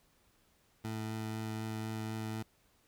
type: tone with vibrato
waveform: 20% pulse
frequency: 110 Hz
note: A2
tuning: in tune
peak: -32 dBFS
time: 0.84-2.43 s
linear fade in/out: 10 ms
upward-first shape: triangle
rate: 4 Hz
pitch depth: 9 cents each way
effects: pink hiss -70 dBFS RMS until 2.87 s